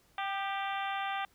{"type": "harmonic tone with a mistuned harmonic", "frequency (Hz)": 392, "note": "G4", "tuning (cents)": 0, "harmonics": [2, 3, 4, 5, 6, 7, 8, 9], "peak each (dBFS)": [-35, -39, -41, -43, -45, -46, -47, -48], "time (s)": [0.18, 1.25], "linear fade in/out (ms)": 2, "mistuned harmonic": 3, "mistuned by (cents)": 34, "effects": ["pink hiss -67 dBFS RMS until 1.34 s"]}